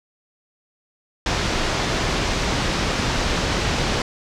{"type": "low-pass noise", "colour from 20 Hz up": "pink", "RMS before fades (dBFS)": -22, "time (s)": [1.26, 4.02], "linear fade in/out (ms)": 2, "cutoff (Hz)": 6200, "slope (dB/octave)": 24, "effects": []}